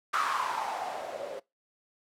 violet noise with low-pass filter sweep, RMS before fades -33 dBFS, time 0.13-1.4 s, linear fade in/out 10 ms, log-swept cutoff 1300 to 500 Hz, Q 6, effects noise-tail reverb RT60 0.2 s tail -22 dB re dry

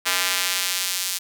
square tone with high-pass filter sweep, 92 Hz, F#2, 9 cents flat, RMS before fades -24 dBFS, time 0.05-1.19 s, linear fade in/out 20 ms, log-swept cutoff 1700 to 4800 Hz, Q 0.7, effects none

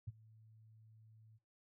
sine tone with ADSR envelope, 110 Hz, A2, in tune, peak -39 dBFS, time 0.07-1.39 s, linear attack 11 ms, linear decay 26 ms, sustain -22 dB, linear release 33 ms, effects noise-tail reverb RT60 0.2 s tail -17 dB re dry

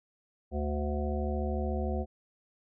harmonic tone, 73.6 Hz, D2, 4 cents sharp, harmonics 1 / 3 / 5 / 7 / 9 / 10, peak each -31 / -36 / -38 / -39 / -41 / -41 dBFS, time 0.51-2.06 s, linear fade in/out 50 ms, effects none

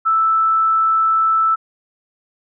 sine tone, 1318.5 Hz, E6, in tune, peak -12 dBFS, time 0.05-1.56 s, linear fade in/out 20 ms, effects none

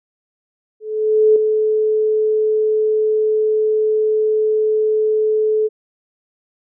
sine tone with ADSR envelope, 431.8 Hz, A4, 33 cents flat, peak -7 dBFS, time 0.8-5.69 s, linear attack 560 ms, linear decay 3 ms, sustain -6 dB, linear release 31 ms, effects none

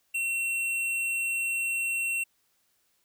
triangle tone with hard clipping, 2720 Hz, F7, 46 cents flat, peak -28 dBFS, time 0.14-2.24 s, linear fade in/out 10 ms, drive 17 dB, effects white hiss -71 dBFS RMS until 3.04 s

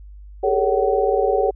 sine tone cluster, 395.8 / 415.5 / 453.3 / 559 / 756 Hz, G4 / G#4 / A#4 / C#5 / F#5, +17 / +1 / -48 / +14 / +37 cents, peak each -22 dBFS, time 0.43-1.51 s, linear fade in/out 10 ms, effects added 50 Hz sine -37 dBFS peak until 1.55 s

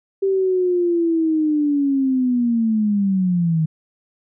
sine linear sweep, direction down, 392 to 155.56 Hz, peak -15 dBFS, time 0.22-3.66 s, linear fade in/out 10 ms, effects none

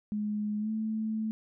sine tone with pitch glide, 209.9 to 218.8 Hz, G#3 to A3, +19 to -9 cents, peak -29 dBFS, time 0.12-1.31 s, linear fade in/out 0 ms, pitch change +72 cents, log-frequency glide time 0.59-0.7 s, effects none

